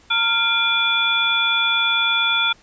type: tone cluster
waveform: sine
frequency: 914 / 1392 / 2391 / 3441 Hz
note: A#5 / F6 / D7 / A7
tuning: -34 / -6 / +30 / -39 cents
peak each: -28 / -21 / -22 / -19 dBFS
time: 0.1-2.53 s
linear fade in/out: 10 ms
effects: pink hiss -52 dBFS RMS until 2.62 s + resampled to 16000 Hz